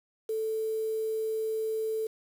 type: tone with quantisation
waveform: sine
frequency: 440 Hz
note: A4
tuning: in tune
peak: -28 dBFS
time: 0.29-2.07 s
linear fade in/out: 5 ms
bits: 8
effects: none